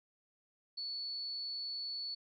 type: tone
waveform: sine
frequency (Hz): 4435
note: C#8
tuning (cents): 0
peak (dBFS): -38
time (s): 0.77-2.15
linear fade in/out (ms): 10
effects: none